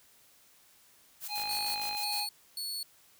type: noise with tremolo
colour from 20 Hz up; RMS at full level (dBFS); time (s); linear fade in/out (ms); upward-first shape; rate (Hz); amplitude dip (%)
blue; -39; 1.2-2.27; 50; square; 6.5; 60
type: harmonic tone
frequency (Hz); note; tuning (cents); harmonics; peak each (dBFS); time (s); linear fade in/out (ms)
830; G#5; -1; 1 / 3 / 5; -37 / -41 / -36; 1.28-2.28; 50
type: click train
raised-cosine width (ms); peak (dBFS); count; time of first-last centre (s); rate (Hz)
0.3; -29; 31; 1.38-1.949; 52.7
type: tone bursts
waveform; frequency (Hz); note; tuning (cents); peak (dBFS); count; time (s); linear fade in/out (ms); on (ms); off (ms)
sawtooth; 4407; C#8; -11; -32; 3; 1.49-2.83; 2; 260; 280
effects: white hiss -62 dBFS RMS until 3.19 s